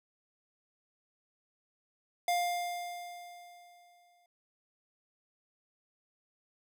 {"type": "tone with exponential decay", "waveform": "square", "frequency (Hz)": 703, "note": "F5", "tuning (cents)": 11, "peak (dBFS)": -27, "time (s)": [2.28, 4.26], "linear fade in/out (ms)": 2, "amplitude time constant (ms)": 430, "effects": []}